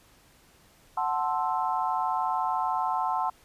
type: chord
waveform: sine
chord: F# half-diminished seventh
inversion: none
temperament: equal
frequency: 740 / 880 / 1046.5 / 1318.5 Hz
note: F#5 / A5 / C6 / E6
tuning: 0 / 0 / 0 / 0 cents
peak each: -30 / -29 / -30 / -35 dBFS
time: 0.97-3.3 s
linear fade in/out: 5 ms
effects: pink hiss -59 dBFS RMS until 3.44 s + resampled to 32000 Hz